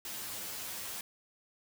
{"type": "noise with comb filter", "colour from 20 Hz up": "white", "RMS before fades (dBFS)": -41, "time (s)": [0.05, 1.01], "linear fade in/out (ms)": 2, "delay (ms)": 9.5, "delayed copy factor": 0.8, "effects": []}